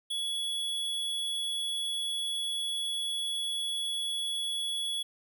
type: tone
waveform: square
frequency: 3378 Hz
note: G#7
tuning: 29 cents sharp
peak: -31 dBFS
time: 0.1-5.03 s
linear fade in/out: 10 ms
effects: none